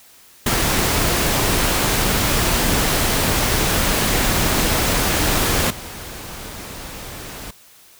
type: noise with level steps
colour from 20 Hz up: pink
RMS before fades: -18 / -33 dBFS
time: 0.46-7.51 s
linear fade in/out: 5 ms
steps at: 5.7 s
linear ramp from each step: 5 ms
effects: white hiss -48 dBFS RMS until 7.99 s